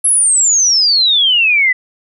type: exponential sweep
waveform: sine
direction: down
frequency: 11175 to 1968 Hz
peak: -8 dBFS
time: 0.04-1.73 s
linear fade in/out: 10 ms
effects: none